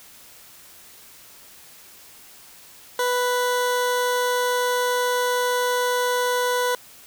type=tone; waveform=20% pulse; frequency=493.9 Hz; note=B4; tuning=in tune; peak=-15 dBFS; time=2.99-6.75 s; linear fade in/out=2 ms; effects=white hiss -47 dBFS RMS until 7.06 s